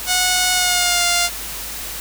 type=tone with pitch glide; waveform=5% pulse; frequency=731 to 700 Hz; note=F#5 to F5; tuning=-21 to +4 cents; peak=-3 dBFS; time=0.06-1.3 s; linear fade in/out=50 ms; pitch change=-75 cents; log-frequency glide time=0.53-1.04 s; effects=added 50 Hz sine -38 dBFS peak until 2 s + white hiss -29 dBFS RMS until 2 s